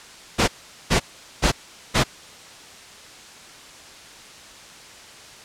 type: noise bursts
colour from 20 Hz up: pink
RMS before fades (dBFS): -17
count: 4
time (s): 0.38-2.04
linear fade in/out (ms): 20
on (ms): 100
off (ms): 420
effects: white hiss -43 dBFS RMS until 5.44 s + low-pass 7000 Hz 12 dB/octave